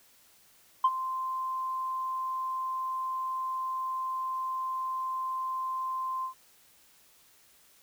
sine tone with ADSR envelope, 1042 Hz, C6, 7 cents flat, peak -16 dBFS, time 0.84-6.34 s, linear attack 6 ms, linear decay 48 ms, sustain -14 dB, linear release 100 ms, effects tanh soft clip ceiling -16 dBFS + white hiss -61 dBFS RMS until 7.82 s

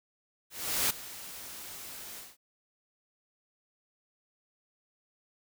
white noise with ADSR envelope, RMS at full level -27 dBFS, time 0.5-2.37 s, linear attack 400 ms, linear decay 11 ms, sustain -17 dB, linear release 200 ms, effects none

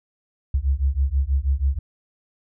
sine beating tone pair, 65.41 / 71.61 Hz, C2 / D2, 0 / -43 cents, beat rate 6.2 Hz, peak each -21 dBFS, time 0.54-1.79 s, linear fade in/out 5 ms, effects none

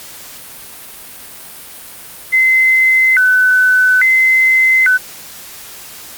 sine tone with vibrato, 1760 Hz, A6, in tune, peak -7 dBFS, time 2.32-4.98 s, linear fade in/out 20 ms, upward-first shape square, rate 0.59 Hz, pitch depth 270 cents each way, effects white hiss -33 dBFS RMS until 6.17 s + Opus 48 kbps

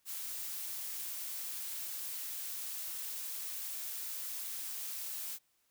blue noise, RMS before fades -41 dBFS, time 0.05-5.39 s, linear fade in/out 50 ms, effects white hiss -75 dBFS RMS until 5.7 s

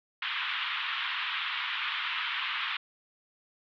white band-pass noise, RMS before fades -33 dBFS, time 0.22-2.77 s, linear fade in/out 5 ms, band 1000 to 3500 Hz, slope 48 dB/octave, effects none

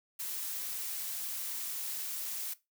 blue noise, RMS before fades -38 dBFS, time 0.19-2.54 s, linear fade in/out 10 ms, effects noise-tail reverb RT60 0.2 s tail -17 dB re dry

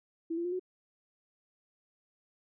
sine tone with pitch steps, 329.6 / 341.8 / 354.5 / 367.6 Hz, E4 / F4 / F4 / F#4, 0 / -37 / +26 / -11 cents, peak -31 dBFS, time 0.3-0.596 s, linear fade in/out 10 ms, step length 74 ms, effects none

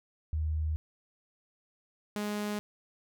sine / sawtooth tone pair in turn, 77.78 / 208.1 Hz, D#2 / G#3, 0 / +4 cents, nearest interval octave + perfect fourth, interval 1704 cents, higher second, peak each -28 dBFS, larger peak neither, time 0.33-0.76 / 2.16-2.59 s, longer neither, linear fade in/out 0 ms, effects none

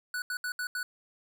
square tone bursts at uneven times, 1480 Hz, F#6, in tune, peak -32 dBFS, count 5, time 0.14-0.22 / 0.3-0.37 / 0.44-0.52 / 0.59-0.67 / 0.75-0.83 s, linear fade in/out 2 ms, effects none

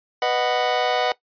sawtooth chord, B major, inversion none, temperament just, 493.9 / 617.4 / 740.8 Hz, B4 / D#5 / F#5, 0 / -14 / +2 cents, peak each -20 / -21 / -17 dBFS, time 0.22-1.12 s, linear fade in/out 2 ms, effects noise-tail reverb RT60 0.1 s tail -18 dB re dry + resampled to 11025 Hz

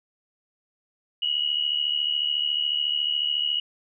sine tone pair together, 2886 / 2960 Hz, F#7 / F#7, -44 / 0 cents, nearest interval unison, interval 44 cents, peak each -24 / -27 dBFS, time 1.22-3.6 s, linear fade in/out 5 ms, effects none

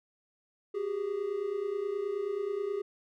triangle tone pair together, 380 / 409.4 Hz, F#4 / G#4, +46 / -25 cents, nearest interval minor second, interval 129 cents, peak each -34 / -30 dBFS, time 0.74-2.82 s, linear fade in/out 10 ms, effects none

